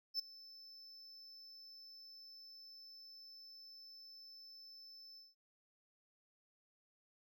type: tone with ADSR envelope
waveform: triangle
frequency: 5274 Hz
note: E8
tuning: in tune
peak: -32 dBFS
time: 0.14-5.35 s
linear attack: 53 ms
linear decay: 7 ms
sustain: -21 dB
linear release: 180 ms
effects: none